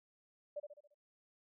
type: tone with echo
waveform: sine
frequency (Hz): 587.3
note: D5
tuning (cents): 0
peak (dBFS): -38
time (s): 0.56-0.6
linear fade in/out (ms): 10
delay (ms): 69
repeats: 5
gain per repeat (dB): -6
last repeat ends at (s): 0.945
effects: none